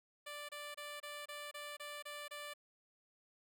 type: tone bursts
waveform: 10% pulse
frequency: 587.3 Hz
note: D5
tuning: in tune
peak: -37 dBFS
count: 9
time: 0.26-2.538 s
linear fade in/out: 10 ms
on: 230 ms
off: 26 ms
effects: none